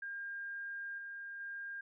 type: tone with level steps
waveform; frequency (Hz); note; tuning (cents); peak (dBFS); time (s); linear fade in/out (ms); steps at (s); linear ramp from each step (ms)
sine; 1607; G6; +43; -40 / -43 / -41; 0.02-1.81; 5; 0.98 / 1.4; 2
effects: none